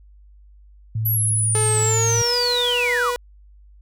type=tone; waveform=sine; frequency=110.5 Hz; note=A2; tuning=8 cents sharp; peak=-20 dBFS; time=0.95-2.22 s; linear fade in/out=5 ms
type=linear sweep; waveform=sine; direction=down; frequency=11840 to 1006 Hz; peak=-19 dBFS; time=1.05-3.11 s; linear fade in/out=10 ms
type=tone with pitch glide; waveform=sawtooth; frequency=431.6 to 487.3 Hz; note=A4 to B4; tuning=-33 to -23 cents; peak=-18 dBFS; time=1.55-3.16 s; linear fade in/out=0 ms; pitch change=+210 cents; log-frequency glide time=1.8-2.36 s
effects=added 50 Hz sine -45 dBFS peak until 3.81 s